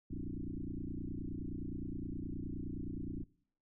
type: tone with frequency modulation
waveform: sine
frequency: 140.9 Hz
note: C#3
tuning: 29 cents sharp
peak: -38 dBFS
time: 0.1-3.24 s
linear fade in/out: 10 ms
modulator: 29.6 Hz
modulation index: 6.1
effects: noise-tail reverb RT60 0.6 s tail -22 dB re dry